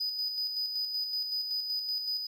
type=tone with tremolo; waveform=triangle; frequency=4978 Hz; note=D#8; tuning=in tune; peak=-28 dBFS; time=0-2.27 s; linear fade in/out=10 ms; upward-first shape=square; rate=5.3 Hz; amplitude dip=40%; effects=none